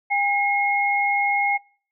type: tone pair together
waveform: sine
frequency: 807.6 / 2156 Hz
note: G#5 / C#7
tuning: -49 / -49 cents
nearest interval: octave + perfect fourth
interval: 1700 cents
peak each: -21 / -21 dBFS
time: 0.1-1.58 s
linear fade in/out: 20 ms
effects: noise-tail reverb RT60 0.5 s tail -26 dB re dry